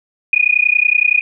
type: tone with amplitude modulation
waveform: sine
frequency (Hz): 2460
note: D#7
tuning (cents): -20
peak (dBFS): -6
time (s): 0.33-1.21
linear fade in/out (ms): 2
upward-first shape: sine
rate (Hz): 30.7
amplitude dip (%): 100
effects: none